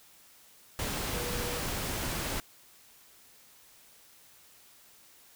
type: tone in noise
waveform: sine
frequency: 486 Hz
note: B4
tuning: 28 cents flat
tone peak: -39 dBFS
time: 1.14-1.6 s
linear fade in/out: 0 ms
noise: pink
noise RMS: -34 dBFS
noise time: 0.79-2.4 s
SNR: -8 dB
effects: white hiss -58 dBFS RMS until 5.35 s